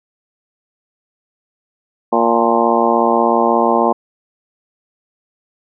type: harmonic tone with a mistuned harmonic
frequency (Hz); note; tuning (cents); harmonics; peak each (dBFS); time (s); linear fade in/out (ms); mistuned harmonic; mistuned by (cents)
116.54; A#2; 0; 2 / 3 / 4 / 5 / 6 / 7 / 8 / 9; -19 / -19 / -19 / -19 / -19 / -19 / -19 / -19; 2.12-3.93; 10; 8; -58
effects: none